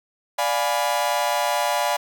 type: chord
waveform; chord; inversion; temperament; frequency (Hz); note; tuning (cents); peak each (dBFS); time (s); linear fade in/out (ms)
40% pulse; D diminished seventh; none; equal with one note detuned; 587.3 / 706.2 / 830.6 / 987.8; D5 / F5 / Ab5 / Cb6; 0 / +19 / 0 / 0; -25; 0.38-1.97; 10
effects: none